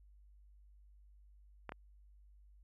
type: clicks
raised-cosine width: 0.5 ms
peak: -27 / -29 dBFS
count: 2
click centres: 1.693 / 1.721 s
effects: added 50 Hz sine -59 dBFS peak until 2.63 s